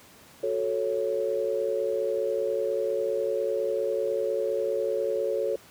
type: chord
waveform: sine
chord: F# minor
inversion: none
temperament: equal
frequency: 370 / 440 / 554.4 Hz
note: F#4 / A4 / C#5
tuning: 0 / 0 / 0 cents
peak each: -32 / -28 / -28 dBFS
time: 0.43-5.56 s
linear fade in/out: 5 ms
effects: pink hiss -52 dBFS RMS until 5.7 s + high-pass 100 Hz 12 dB/octave